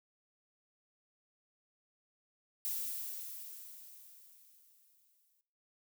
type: noise with exponential decay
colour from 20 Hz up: violet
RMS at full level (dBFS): -36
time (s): 2.65-5.41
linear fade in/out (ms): 0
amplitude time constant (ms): 600
effects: noise-tail reverb RT60 0.6 s tail -18 dB re dry